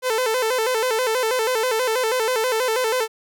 sawtooth tone with vibrato, 475.1 Hz, A#4, 33 cents sharp, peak -15 dBFS, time 0.02-3.08 s, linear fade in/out 50 ms, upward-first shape square, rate 6.2 Hz, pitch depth 120 cents each way, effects none

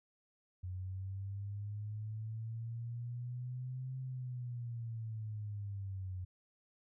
sine linear two-way sweep, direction up then down, 90.7 to 130.81 to 90.7 Hz, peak -39 dBFS, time 0.63-6.25 s, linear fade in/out 10 ms, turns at 3.98 s, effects none

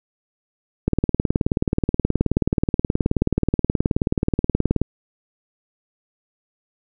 click train, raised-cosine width 3 ms, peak -4 dBFS, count 75, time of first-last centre 0.88-4.816 s, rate 18.8 Hz, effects none

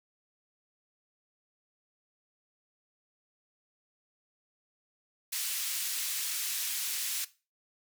white band-pass noise, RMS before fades -34 dBFS, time 5.32-7.25 s, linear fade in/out 10 ms, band 2200 to 16000 Hz, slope 12 dB/octave, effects noise-tail reverb RT60 0.3 s tail -17 dB re dry

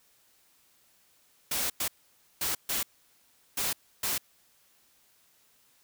white noise bursts at uneven times, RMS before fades -30 dBFS, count 6, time 1.51-1.7 / 1.8-1.88 / 2.41-2.55 / 2.69-2.83 / 3.57-3.73 / 4.03-4.18 s, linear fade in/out 5 ms, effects white hiss -65 dBFS RMS until 5.83 s

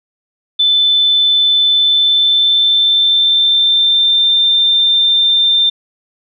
sine tone with pitch glide, 3520 to 3586 Hz, A7 to A7, 0 to +32 cents, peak -8 dBFS, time 0.59-5.7 s, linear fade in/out 10 ms, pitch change +32 cents, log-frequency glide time 1.71-4.35 s, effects none

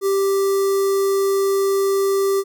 square tone with notch filter, 392 Hz, G4, in tune, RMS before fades -18 dBFS, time 0.01-2.44 s, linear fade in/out 50 ms, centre 2600 Hz, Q 0.56, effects none

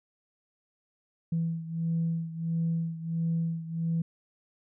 sine beating tone pair, 164.81 / 166.31 Hz, E3 / E3, 0 / +16 cents, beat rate 1.5 Hz, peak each -28 / -32 dBFS, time 1.32-4.02 s, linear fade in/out 5 ms, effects tanh soft clip ceiling -21 dBFS

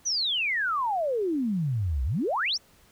sine exponential two-way sweep, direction down then up, 6200 to 60.5 to 6200 Hz, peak -24 dBFS, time 0.05-2.58 s, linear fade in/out 20 ms, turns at 2.04 s, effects pink hiss -59 dBFS RMS until 2.91 s

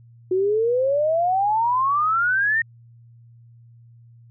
sine exponential sweep, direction up, 362.6 to 1862 Hz, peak -17 dBFS, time 0.31-2.62 s, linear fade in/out 5 ms, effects added 117 Hz sine -46 dBFS peak until 4.3 s

